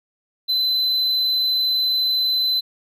triangle tone, 4037 Hz, B7, 37 cents sharp, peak -16 dBFS, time 0.48-2.61 s, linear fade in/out 20 ms, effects none

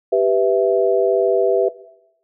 sine chord, E minor, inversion first, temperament equal, 392 / 493.9 / 659.3 Hz, G4 / B4 / E5, 0 / 0 / 0 cents, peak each -17 dBFS, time 0.12-1.69 s, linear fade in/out 10 ms, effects noise-tail reverb RT60 0.9 s tail -19 dB re dry

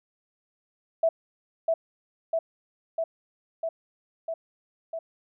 sine tone with echo, 656 Hz, E5, 9 cents flat, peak -18 dBFS, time 1.03-1.09 s, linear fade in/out 5 ms, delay 650 ms, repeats 6, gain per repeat -2 dB, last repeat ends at 4.99 s, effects none

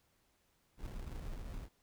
brown noise with sample-and-hold, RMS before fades -44 dBFS, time 0.77-1.69 s, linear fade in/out 50 ms, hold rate 1225 Hz, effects pink hiss -75 dBFS RMS until 1.82 s

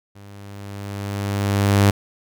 sawtooth tone with level ramp, 100.4 Hz, G2, 42 cents sharp, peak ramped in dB -37 to -7 dBFS, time 0.15-1.91 s, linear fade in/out 10 ms, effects none

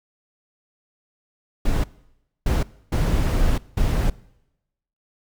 brown noise bursts at uneven times, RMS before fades -19 dBFS, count 4, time 1.65-1.84 / 2.46-2.63 / 2.92-3.58 / 3.77-4.1 s, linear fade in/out 5 ms, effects noise-tail reverb RT60 0.9 s tail -22 dB re dry

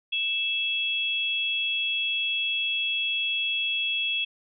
sine tone pair together, 2639 / 3327 Hz, E7 / G#7, +1 / +2 cents, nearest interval major third, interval 401 cents, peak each -27 dBFS, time 0.12-4.25 s, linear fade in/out 10 ms, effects none

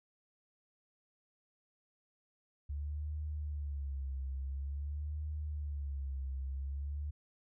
sine tone with vibrato, 71.1 Hz, C#2, 45 cents sharp, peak -36 dBFS, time 2.69-7.11 s, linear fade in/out 10 ms, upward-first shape sine, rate 0.48 Hz, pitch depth 110 cents each way, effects none

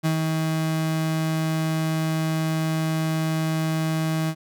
35% pulse tone with ADSR envelope, 159.3 Hz, D#3, 41 cents sharp, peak -17 dBFS, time 0.03-4.35 s, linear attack 27 ms, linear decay 99 ms, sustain -3 dB, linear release 62 ms, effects none

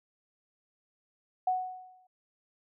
sine tone with exponential decay, 740 Hz, F#5, in tune, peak -23 dBFS, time 1.47-2.07 s, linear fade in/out 5 ms, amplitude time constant 130 ms, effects none

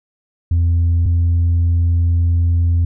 sine tone pair in turn, 84.8 / 85.21 Hz, E2 / F2, +50 / -42 cents, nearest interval unison, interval 8 cents, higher second, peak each -9 dBFS, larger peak neither, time 0.51-1.06 / 1.06-2.85 s, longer second, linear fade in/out 5 ms, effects tanh soft clip ceiling -10 dBFS

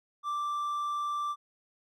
triangle tone, 1174.7 Hz, D6, in tune, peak -28 dBFS, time 0.23-1.36 s, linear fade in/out 50 ms, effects none

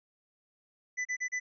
square tone bursts, 1997 Hz, B6, 19 cents sharp, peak -31 dBFS, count 4, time 0.97-1.4 s, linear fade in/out 20 ms, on 82 ms, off 34 ms, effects resampled to 16000 Hz

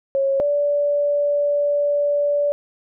sine tone pair in turn, 546 / 579.2 Hz, C#5 / D5, -26 / -24 cents, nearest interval minor second, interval 102 cents, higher second, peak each -16 dBFS, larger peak neither, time 0.15-0.4 / 0.4-2.52 s, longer second, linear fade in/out 0 ms, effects none

